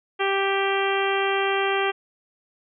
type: harmonic tone with a mistuned harmonic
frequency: 392 Hz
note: G4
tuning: in tune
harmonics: 1 / 2 / 3 / 4 / 5 / 6 / 7 / 8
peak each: -24 / -27 / -29 / -30 / -31 / -32 / -32 / -33 dBFS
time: 0.19-1.92 s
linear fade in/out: 20 ms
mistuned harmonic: 8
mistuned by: +23 cents
effects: none